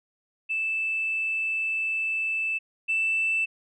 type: tone pair in turn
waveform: sine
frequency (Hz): 2637 / 2651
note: E7 / E7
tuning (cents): 0 / +9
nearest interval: unison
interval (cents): 9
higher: second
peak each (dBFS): -24 / -21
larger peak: second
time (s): 0.49-2.59 / 2.88-3.46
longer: first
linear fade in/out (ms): 20
effects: tanh soft clip ceiling -18 dBFS